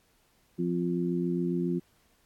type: harmonic tone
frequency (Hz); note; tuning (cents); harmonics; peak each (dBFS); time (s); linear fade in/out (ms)
87.31; F2; 0; 2 / 3 / 4; -29 / -33 / -31; 0.58-1.8; 20
effects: pink hiss -67 dBFS RMS until 2.25 s + AAC 64 kbps